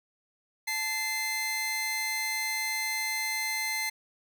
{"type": "tone pair together", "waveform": "sawtooth", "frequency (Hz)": [873, 2076], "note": ["A5", "C7"], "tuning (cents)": [-14, -14], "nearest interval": "octave + minor third", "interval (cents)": 1500, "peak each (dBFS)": [-34, -26], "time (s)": [0.67, 3.9], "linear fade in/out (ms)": 10, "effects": []}